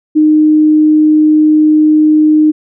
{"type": "tone", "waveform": "sine", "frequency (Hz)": 307, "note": "D#4", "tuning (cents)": -23, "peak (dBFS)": -4, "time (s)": [0.15, 2.52], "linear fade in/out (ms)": 20, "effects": []}